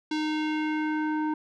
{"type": "tone with low-pass filter sweep", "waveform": "square", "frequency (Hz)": 307.8, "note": "D#4", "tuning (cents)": -19, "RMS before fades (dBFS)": -28, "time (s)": [0.11, 1.34], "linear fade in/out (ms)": 5, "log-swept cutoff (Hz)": [4500, 1100], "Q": 1.7, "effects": []}